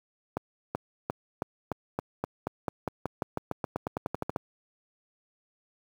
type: accelerating click train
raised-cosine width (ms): 1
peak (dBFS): -15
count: 23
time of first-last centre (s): 0.37-4.361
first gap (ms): 380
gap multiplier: 0.92
effects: high-pass 80 Hz 12 dB/octave + 8-bit